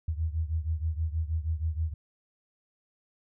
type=beating tone pair; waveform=sine; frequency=78.2 / 84.5 Hz; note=D#2 / E2; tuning=+9 / +43 cents; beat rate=6.3 Hz; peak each=-29 / -32 dBFS; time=0.08-1.94 s; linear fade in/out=5 ms; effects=none